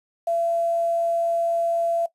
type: tone with quantisation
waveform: sine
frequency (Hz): 676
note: E5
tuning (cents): +43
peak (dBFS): -20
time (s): 0.27-2.06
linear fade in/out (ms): 5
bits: 8
effects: noise-tail reverb RT60 0.1 s tail -17 dB re dry + resampled to 32000 Hz